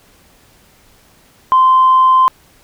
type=tone; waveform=sine; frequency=1038 Hz; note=C6; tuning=14 cents flat; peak=-5 dBFS; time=1.52-2.28 s; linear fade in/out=0 ms; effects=tanh soft clip ceiling -2 dBFS + pink hiss -49 dBFS RMS until 2.63 s